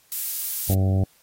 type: noise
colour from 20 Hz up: violet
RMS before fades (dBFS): -26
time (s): 0.12-0.74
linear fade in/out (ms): 0
type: harmonic tone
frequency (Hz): 95.7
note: G2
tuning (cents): -41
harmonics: 1 / 2 / 3 / 4 / 5 / 6 / 7 / 8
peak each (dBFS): -18 / -27 / -32 / -36 / -38 / -36 / -37 / -42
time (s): 0.69-1.04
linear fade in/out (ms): 5
effects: white hiss -59 dBFS RMS until 1.22 s + AAC 48 kbps